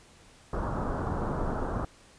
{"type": "low-pass noise", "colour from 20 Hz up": "pink", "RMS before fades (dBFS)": -31, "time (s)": [0.53, 1.85], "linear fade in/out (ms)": 2, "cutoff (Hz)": 1400, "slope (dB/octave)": 48, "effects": ["pink hiss -56 dBFS RMS until 2.18 s", "resampled to 22050 Hz"]}